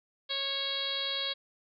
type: harmonic tone with a mistuned harmonic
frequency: 550 Hz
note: C#5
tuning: 14 cents flat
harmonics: 1 / 2 / 3 / 4 / 5 / 6 / 7 / 8 / 9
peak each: -42 / -45 / -44 / -43 / -46 / -35 / -35 / -39 / -46 dBFS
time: 0.29-1.34 s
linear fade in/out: 20 ms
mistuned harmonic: 9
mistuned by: -50 cents
effects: none